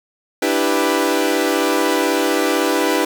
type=chord; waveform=sawtooth; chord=E minor seventh; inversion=third; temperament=equal; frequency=293.7 / 329.6 / 392 / 493.9 Hz; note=D4 / E4 / G4 / B4; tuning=0 / 0 / 0 / 0 cents; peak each=-17 dBFS; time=0.42-3.05 s; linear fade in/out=5 ms; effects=7-bit